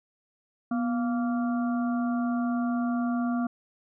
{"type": "harmonic tone with a mistuned harmonic", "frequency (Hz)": 231.8, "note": "A#3", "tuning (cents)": -10, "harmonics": [1, 3, 5, 6], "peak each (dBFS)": [-25, -35, -39, -41], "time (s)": [0.71, 3.47], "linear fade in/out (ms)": 5, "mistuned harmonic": 1, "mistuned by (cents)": 83, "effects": []}